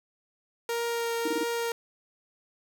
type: tone with vibrato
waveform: sawtooth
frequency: 466.2 Hz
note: A#4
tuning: in tune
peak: -24 dBFS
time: 0.69-1.72 s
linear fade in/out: 2 ms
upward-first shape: triangle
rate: 1.6 Hz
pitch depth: 12 cents each way
type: tone bursts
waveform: sine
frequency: 315.8 Hz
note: D#4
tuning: 26 cents sharp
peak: -27 dBFS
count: 4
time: 1.25-1.435 s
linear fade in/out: 5 ms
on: 29 ms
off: 23 ms
effects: 8-bit